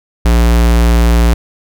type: tone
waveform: square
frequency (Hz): 58.27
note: A#1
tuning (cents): 0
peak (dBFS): -7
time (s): 0.25-1.34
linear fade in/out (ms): 5
effects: none